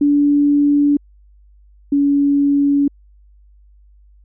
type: tone pair in turn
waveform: sine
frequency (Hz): 288.8 / 283.5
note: D4 / C#4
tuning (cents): -29 / +39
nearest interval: unison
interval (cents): 32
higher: first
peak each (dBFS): -10 / -11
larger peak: first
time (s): 0.01-0.97 / 1.92-2.88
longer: neither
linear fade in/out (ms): 5
effects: added 50 Hz sine -45 dBFS peak until 4.24 s